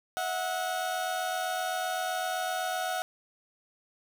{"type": "tone pair together", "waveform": "30% pulse", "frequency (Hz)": [647, 734.8], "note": ["E5", "F#5"], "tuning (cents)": [-32, -12], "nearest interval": "major second", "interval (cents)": 220, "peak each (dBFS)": [-33, -28], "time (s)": [0.17, 3.02], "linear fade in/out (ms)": 0, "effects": []}